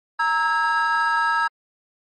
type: tone cluster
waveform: triangle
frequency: 930 / 1302 / 1636 Hz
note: A#5 / E6 / G#6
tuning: -4 / -22 / -26 cents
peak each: -20 dBFS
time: 0.19-1.48 s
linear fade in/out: 10 ms
effects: tanh soft clip ceiling -8 dBFS + MP3 32 kbps